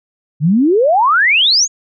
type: exponential sweep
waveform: sine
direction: up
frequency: 138.59 to 6930 Hz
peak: -8 dBFS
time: 0.4-1.68 s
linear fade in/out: 50 ms
effects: none